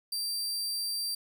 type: tone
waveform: sawtooth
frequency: 4699 Hz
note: D8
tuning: in tune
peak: -28 dBFS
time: 0.12-1.15 s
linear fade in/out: 5 ms
effects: 11-bit